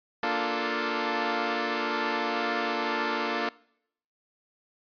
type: chord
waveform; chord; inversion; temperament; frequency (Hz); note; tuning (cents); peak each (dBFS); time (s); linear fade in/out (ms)
10% pulse; Bb major seventh; none; equal; 233.1 / 293.7 / 349.2 / 440; Bb3 / D4 / F4 / A4; 0 / 0 / 0 / 0; -24; 0.23-3.49; 2
effects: noise-tail reverb RT60 0.7 s tail -23 dB re dry + resampled to 11025 Hz